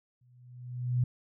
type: tone with exponential growth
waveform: sine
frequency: 123.8 Hz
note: B2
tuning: 5 cents sharp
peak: -22 dBFS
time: 0.21-1.04 s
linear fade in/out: 5 ms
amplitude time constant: 180 ms
effects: none